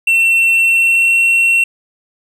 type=tone with pitch glide; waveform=triangle; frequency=2703 to 2720 Hz; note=E7 to F7; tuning=+43 to -46 cents; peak=-7 dBFS; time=0.07-1.64 s; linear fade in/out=5 ms; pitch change=+11 cents; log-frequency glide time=0.61-1.16 s; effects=none